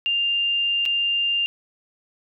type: tone with dropouts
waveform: sine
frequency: 2797 Hz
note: F7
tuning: 2 cents sharp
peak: -19 dBFS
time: 0.06-1.46 s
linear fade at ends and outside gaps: 0 ms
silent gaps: 0.854-0.86 s
effects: none